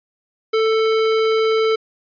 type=tone; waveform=square; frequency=442.4 Hz; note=A4; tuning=9 cents sharp; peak=-15 dBFS; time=0.53-1.76 s; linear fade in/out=10 ms; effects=resampled to 11025 Hz